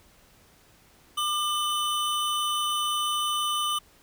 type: tone pair together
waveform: square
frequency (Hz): 1197 / 3011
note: D6 / F#7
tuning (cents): +33 / +30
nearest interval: octave + major third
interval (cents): 1597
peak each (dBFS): -28 / -29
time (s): 1.17-3.79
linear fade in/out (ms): 10
effects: pink hiss -58 dBFS RMS until 4.02 s